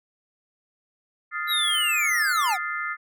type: chord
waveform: sine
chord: F dominant seventh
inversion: third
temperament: equal with one note detuned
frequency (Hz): 1244.5 / 1396.9 / 1760 / 2080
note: Eb6 / F6 / A6 / C7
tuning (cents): 0 / 0 / 0 / -11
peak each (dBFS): -32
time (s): 1.31-2.97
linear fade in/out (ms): 50
type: linear sweep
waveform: square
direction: down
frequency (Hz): 3951 to 681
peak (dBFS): -22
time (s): 1.47-2.58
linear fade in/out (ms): 50
effects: none

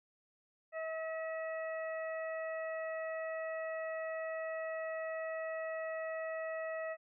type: harmonic tone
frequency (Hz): 643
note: E5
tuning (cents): -43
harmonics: 1 / 2 / 3 / 4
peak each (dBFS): -38 / -48 / -45 / -54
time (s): 0.72-6.97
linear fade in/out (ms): 50
effects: none

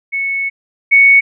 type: tone pair in turn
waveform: sine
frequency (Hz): 2207 / 2221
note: C#7 / C#7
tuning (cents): -8 / +3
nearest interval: unison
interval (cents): 11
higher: second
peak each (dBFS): -15 / -4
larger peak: second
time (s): 0.12-0.5 / 0.91-1.21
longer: first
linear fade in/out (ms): 20
effects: none

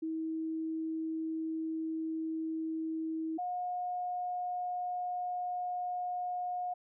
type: tone pair in turn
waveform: sine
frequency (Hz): 320.6 / 719.7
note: E4 / F#5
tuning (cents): -48 / -48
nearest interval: octave + major second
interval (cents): 1400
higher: second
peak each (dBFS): -33 / -33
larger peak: neither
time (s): 0.02-3.38 / 3.38-6.74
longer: neither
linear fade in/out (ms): 10
effects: none

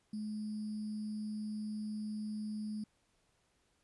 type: tone with sample-and-hold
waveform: sine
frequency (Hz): 213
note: G#3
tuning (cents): +44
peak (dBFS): -37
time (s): 0.13-2.84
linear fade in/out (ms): 5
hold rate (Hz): 4900
effects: pink hiss -75 dBFS RMS until 3.83 s + resampled to 24000 Hz

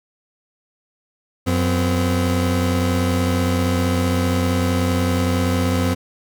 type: tone pair together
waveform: 30% pulse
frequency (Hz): 90.6 / 256.3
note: F#2 / C4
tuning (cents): -36 / -36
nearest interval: octave + tritone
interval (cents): 1800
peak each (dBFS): -16 / -18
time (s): 1.46-5.95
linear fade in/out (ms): 20
effects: none

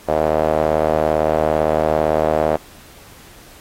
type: tone with band-pass filter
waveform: sawtooth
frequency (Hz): 77.78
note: D#2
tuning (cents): 0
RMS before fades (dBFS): -17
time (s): 0.08-2.57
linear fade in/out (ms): 10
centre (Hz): 610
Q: 3.5
effects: pink hiss -44 dBFS RMS until 3.6 s + AAC 48 kbps

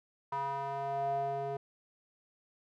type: tone with band-pass filter sweep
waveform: square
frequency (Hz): 138.59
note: C#3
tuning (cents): 0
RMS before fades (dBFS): -35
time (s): 0.32-1.57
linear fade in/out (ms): 5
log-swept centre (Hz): 1000 to 560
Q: 5.8
effects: none

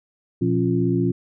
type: tone cluster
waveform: sine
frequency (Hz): 121.2 / 177.3 / 273.8 / 350.2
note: B2 / F3 / C#4 / F4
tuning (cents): -32 / +26 / -21 / +5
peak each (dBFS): -23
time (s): 0.41-1.12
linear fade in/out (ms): 10
effects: none

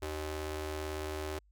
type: ring-modulated tone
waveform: sawtooth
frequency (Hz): 230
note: A#3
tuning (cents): -23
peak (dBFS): -29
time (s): 0.02-1.39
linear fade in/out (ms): 5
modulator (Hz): 154
effects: added 50 Hz sine -62 dBFS peak until 1.51 s

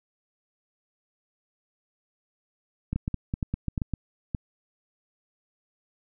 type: clicks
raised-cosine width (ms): 5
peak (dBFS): -15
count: 12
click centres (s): 2.93 / 2.96 / 3.079 / 3.143 / 3.339 / 3.428 / 3.54 / 3.683 / 3.778 / 3.818 / 3.937 / 4.348
effects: none

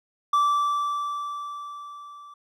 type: tone with level ramp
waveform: triangle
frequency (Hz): 1164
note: D6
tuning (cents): -16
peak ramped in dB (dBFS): -15 to -41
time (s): 0.33-2.34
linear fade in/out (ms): 5
effects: none

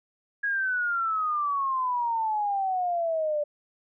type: exponential sweep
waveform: sine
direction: down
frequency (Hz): 1661.2 to 584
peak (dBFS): -24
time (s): 0.43-3.44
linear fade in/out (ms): 10
effects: none

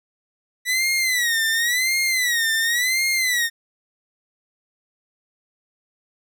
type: tone with vibrato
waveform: sawtooth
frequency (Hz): 1954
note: B6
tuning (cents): -19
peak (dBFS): -15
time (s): 0.65-3.5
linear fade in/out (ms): 50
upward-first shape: sine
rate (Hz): 0.93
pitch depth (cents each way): 150
effects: none

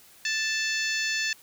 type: harmonic tone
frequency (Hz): 880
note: A5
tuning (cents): 0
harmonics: 2 / 3 / 4 / 5 / 6 / 7 / 8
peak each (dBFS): -29 / -31 / -36 / -34 / -36 / -37 / -39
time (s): 0.25-1.33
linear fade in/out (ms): 2
effects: white hiss -54 dBFS RMS until 1.42 s

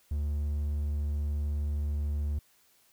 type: tone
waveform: triangle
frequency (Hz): 73.42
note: D2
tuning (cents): 0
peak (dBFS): -26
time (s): 0.11-2.39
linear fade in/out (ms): 5
effects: white hiss -65 dBFS RMS until 2.92 s

